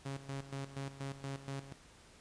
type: tone with tremolo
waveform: sawtooth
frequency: 137.2 Hz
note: C#3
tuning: 17 cents flat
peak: -35 dBFS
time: 0.05-1.73 s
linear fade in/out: 10 ms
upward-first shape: square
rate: 4.2 Hz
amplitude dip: 75%
effects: pink hiss -60 dBFS RMS until 2.2 s + resampled to 22050 Hz